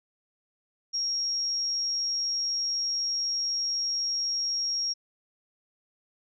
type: tone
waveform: sine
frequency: 5588 Hz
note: F8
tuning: in tune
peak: -26 dBFS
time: 0.93-4.94 s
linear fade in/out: 20 ms
effects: none